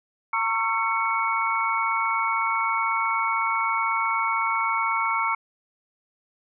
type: tone cluster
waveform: sine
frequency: 914 / 1102 / 1343 / 2221 Hz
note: A#5 / C#6 / E6 / C#7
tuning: -34 / -11 / +32 / +3 cents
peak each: -27 dBFS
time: 0.33-5.35 s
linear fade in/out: 5 ms
effects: none